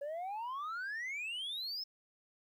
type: exponential sweep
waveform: sine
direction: up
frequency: 554.4 to 5310 Hz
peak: -35 dBFS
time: 0.01-1.84 s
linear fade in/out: 10 ms
effects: tanh soft clip ceiling -37 dBFS + 12-bit